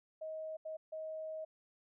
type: tone bursts at uneven times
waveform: sine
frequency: 631 Hz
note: D#5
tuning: 24 cents sharp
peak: -40 dBFS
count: 3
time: 0.21-0.57 / 0.65-0.77 / 0.92-1.45 s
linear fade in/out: 10 ms
effects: none